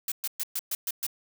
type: noise bursts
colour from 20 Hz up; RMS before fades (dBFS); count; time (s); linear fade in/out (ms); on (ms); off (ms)
blue; -30; 7; 0.08-1.066; 2; 38; 120
effects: none